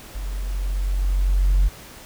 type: tone with level ramp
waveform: sine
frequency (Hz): 46.25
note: F#1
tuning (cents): 0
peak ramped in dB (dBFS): -26 to -11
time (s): 0.14-1.69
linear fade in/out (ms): 20
effects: tanh soft clip ceiling -11 dBFS + pink hiss -42 dBFS RMS until 2.05 s